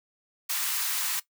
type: high-pass noise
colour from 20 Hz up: white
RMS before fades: -29 dBFS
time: 0.49-1.2 s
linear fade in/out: 10 ms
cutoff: 920 Hz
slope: 24 dB/octave
effects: noise-tail reverb RT60 0.1 s tail -17 dB re dry